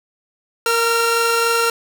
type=tone pair together; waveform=sawtooth; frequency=465.1 / 1371.8 Hz; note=A#4 / F6; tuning=-4 / -31 cents; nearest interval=octave + perfect fifth; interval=1873 cents; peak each=-14 dBFS; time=0.66-1.7 s; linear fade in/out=2 ms; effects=none